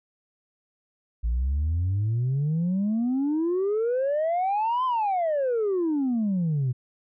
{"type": "exponential two-way sweep", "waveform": "sine", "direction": "up then down", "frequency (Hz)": [54.8, 1046.5, 121.2], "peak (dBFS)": -20, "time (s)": [1.23, 6.73], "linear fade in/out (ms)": 20, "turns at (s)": 4.85, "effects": ["tanh soft clip ceiling -20 dBFS"]}